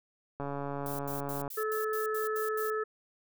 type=click train; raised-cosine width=1 ms; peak=-23 dBFS; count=153; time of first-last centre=0.4-1.478 s; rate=141 Hz
type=noise bursts; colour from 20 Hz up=violet; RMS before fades=-42 dBFS; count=9; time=0.86-2.702 s; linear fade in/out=2 ms; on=130 ms; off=84 ms
type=harmonic tone; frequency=433 Hz; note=A4; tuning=28 cents flat; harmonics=1 / 3 / 4; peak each=-31 / -35 / -40 dBFS; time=1.57-2.84 s; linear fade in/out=10 ms
effects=none